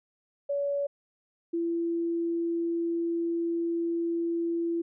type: tone pair in turn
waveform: sine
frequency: 567 / 337.1 Hz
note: C#5 / E4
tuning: +39 / +39 cents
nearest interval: major sixth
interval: 900 cents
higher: first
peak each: -26 dBFS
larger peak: neither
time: 0.49-0.87 / 1.53-4.82 s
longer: second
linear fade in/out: 10 ms
effects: none